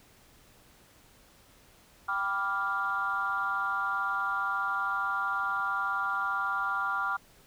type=chord; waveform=sine; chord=G dominant seventh; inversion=none; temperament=equal; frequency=784 / 987.8 / 1174.7 / 1396.9 Hz; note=G5 / B5 / D6 / F6; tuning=0 / 0 / 0 / 0 cents; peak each=-36 / -36 / -32 / -30 dBFS; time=2.08-7.17 s; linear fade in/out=10 ms; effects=tanh soft clip ceiling -19 dBFS + pink hiss -59 dBFS RMS until 7.46 s